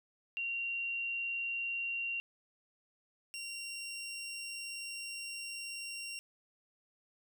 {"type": "tone pair in turn", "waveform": ["sine", "20% pulse"], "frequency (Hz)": [2759, 2759], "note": ["F7", "F7"], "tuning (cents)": [-22, -22], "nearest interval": "unison", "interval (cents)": 0, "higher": "neither", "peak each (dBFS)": [-34, -36], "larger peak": "first", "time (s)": [[0.37, 2.2], [3.34, 6.19]], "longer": "second", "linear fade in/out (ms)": 0, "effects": []}